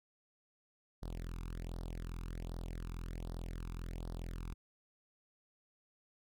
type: tone with flanger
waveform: sawtooth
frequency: 42.38 Hz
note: E1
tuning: 49 cents sharp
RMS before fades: -43 dBFS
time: 1.02-4.54 s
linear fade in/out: 10 ms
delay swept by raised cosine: 0.2 to 0.82 ms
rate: 1.3 Hz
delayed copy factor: +1
effects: none